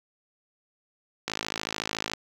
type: click train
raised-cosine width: 0.2 ms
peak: -11 dBFS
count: 47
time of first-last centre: 1.28-2.135 s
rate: 53.8 Hz
effects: high-pass 60 Hz 12 dB/octave + 7-bit